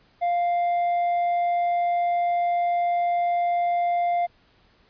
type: tone with tanh clipping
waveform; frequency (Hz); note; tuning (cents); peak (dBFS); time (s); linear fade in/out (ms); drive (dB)
sine; 698.5; F5; 0; -21; 0.21-4.27; 20; 4
effects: pink hiss -60 dBFS RMS until 4.89 s + resampled to 11025 Hz